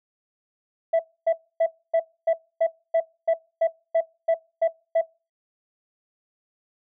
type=tone bursts; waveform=sine; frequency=659.3 Hz; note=E5; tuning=in tune; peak=-14 dBFS; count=13; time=0.93-5.015 s; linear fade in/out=10 ms; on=65 ms; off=270 ms; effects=noise-tail reverb RT60 0.3 s tail -24 dB re dry + tanh soft clip ceiling -15 dBFS